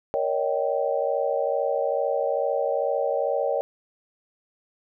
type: chord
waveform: sine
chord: Eb dominant seventh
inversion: second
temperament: just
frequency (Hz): 466.7 / 560 / 622.3 / 777.8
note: Bb4 / Db5 / Eb5 / G5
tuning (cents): +2 / +18 / 0 / -14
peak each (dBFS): -28 / -25 / -28 / -30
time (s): 0.14-3.61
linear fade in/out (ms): 0
effects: none